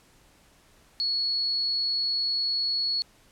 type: tone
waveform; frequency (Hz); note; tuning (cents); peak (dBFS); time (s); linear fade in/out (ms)
sine; 4370; C#8; -26; -24; 1-3.02; 0
effects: pink hiss -59 dBFS RMS until 3.31 s + low-pass 12000 Hz 12 dB/octave